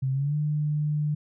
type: tone with pitch glide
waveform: sine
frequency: 132.7 to 149.81 Hz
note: C3 to D3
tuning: +25 to +35 cents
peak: -23 dBFS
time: 0.02-1.15 s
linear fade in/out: 10 ms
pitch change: +210 cents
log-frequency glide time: 0.12-0.35 s
effects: none